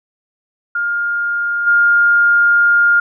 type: tone with level steps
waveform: sine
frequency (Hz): 1411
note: F6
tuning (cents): +17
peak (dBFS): -15 / -8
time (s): 0.75-3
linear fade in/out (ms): 5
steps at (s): 1.66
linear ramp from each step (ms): 20
effects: none